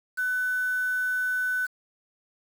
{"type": "tone with quantisation", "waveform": "sine", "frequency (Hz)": 1500, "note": "F#6", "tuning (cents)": 23, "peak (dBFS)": -24, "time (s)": [0.17, 1.67], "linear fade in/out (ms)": 20, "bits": 7, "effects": []}